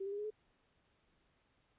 sine tone with pitch steps, 387.7 / 397.5 / 407.4 / 417.7 / 428.2 Hz, G4 / G4 / G#4 / G#4 / A4, -19 / +24 / -33 / +10 / -47 cents, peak -38 dBFS, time 0-0.305 s, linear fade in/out 10 ms, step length 61 ms, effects pink hiss -75 dBFS RMS until 1.78 s + resampled to 8000 Hz

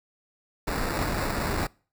pink noise with sample-and-hold, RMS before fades -28 dBFS, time 0.67-1.67 s, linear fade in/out 5 ms, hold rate 3150 Hz, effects noise-tail reverb RT60 0.4 s tail -25 dB re dry

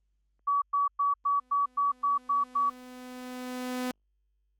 sine tone bursts, 1138 Hz, C#6, 45 cents sharp, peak -23 dBFS, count 9, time 0.47-2.7 s, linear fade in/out 10 ms, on 150 ms, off 110 ms
sawtooth tone with exponential growth, 251.6 Hz, B3, 32 cents sharp, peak -25 dBFS, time 1.24-3.91 s, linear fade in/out 1 ms, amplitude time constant 580 ms
effects added 50 Hz sine -70 dBFS peak until 4.59 s + Opus 24 kbps

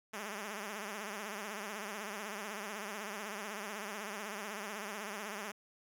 5% pulse tone with vibrato, 207.7 Hz, G#3, in tune, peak -29 dBFS, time 0.13-5.52 s, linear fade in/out 10 ms, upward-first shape triangle, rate 16 Hz, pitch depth 140 cents each way, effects none

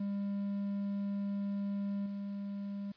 triangle tone with level steps, 200.3 Hz, G3, 38 cents sharp, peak -31 / -35 dBFS, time 0-2.92 s, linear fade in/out 5 ms, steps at 2.06 s, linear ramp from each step 2 ms, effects white hiss -64 dBFS RMS until 2.96 s + resampled to 11025 Hz

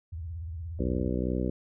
sine tone with vibrato, 82.41 Hz, E2, in tune, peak -34 dBFS, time 0.12-1.1 s, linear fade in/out 10 ms, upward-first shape sine, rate 17 Hz, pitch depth 170 cents each way
harmonic tone, 62.5 Hz, B1, 21 cents sharp, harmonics 1 / 2 / 3 / 4 / 5 / 6 / 7 / 8 / 9, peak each -32 / -36 / -33 / -34 / -35 / -36 / -42 / -38 / -42 dBFS, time 0.79-1.5 s, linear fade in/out 5 ms
effects none

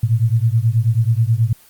sine beating tone pair, 110 / 119.3 Hz, A2 / A#2, 0 / +41 cents, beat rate 9.3 Hz, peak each -15 / -16 dBFS, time 0.03-1.53 s, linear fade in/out 5 ms, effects white hiss -48 dBFS RMS until 1.69 s + Opus 24 kbps

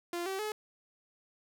sawtooth tone with pitch steps, 346.4 / 384.4 / 426.5 Hz, F4 / G4 / G#4, -14 / -34 / +46 cents, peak -30 dBFS, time 0.13-0.52 s, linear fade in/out 2 ms, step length 130 ms, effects none

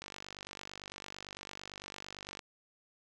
click train, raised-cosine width 0.2 ms, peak -26 dBFS, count 117, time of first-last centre 0.02-2.392 s, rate 48.9 Hz, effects none

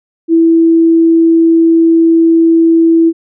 sine tone, 329.6 Hz, E4, in tune, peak -4 dBFS, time 0.28-3.13 s, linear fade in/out 50 ms, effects none

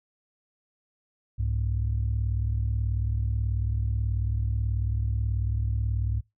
sine tone pair together, 65.46 / 103.83 Hz, C2 / G#2, +1 / 0 cents, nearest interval minor sixth, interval 799 cents, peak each -26 dBFS, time 1.38-6.21 s, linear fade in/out 20 ms, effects noise-tail reverb RT60 0.2 s tail -23 dB re dry + tanh soft clip ceiling -18 dBFS

